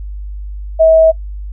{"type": "tone", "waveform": "sine", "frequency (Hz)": 644, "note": "E5", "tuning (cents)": -41, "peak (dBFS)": -4, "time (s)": [0.79, 1.12], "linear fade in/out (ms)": 20, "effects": ["noise-tail reverb RT60 0.1 s tail -24 dB re dry", "added 50 Hz sine -22 dBFS peak until 1.52 s"]}